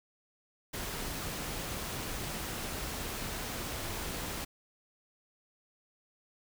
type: noise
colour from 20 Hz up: pink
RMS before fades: -38 dBFS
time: 0.73-4.45 s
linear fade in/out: 10 ms
effects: none